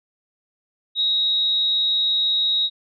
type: tone with amplitude modulation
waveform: sine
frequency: 3795 Hz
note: A#7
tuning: 30 cents sharp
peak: -15 dBFS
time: 0.95-2.7 s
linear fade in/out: 50 ms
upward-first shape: sine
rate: 226 Hz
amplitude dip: 45%
effects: none